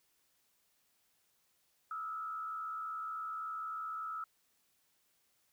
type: tone with frequency modulation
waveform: sine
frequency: 1302 Hz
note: E6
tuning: 22 cents flat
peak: -38 dBFS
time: 1.91-4.24 s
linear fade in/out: 2 ms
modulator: 72.7 Hz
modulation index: 0.65
effects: white hiss -75 dBFS RMS until 5.52 s